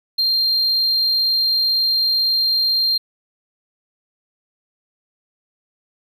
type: tone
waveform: triangle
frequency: 4186 Hz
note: C8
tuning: in tune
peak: -13 dBFS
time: 0.18-2.98 s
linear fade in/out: 10 ms
effects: tanh soft clip ceiling -9 dBFS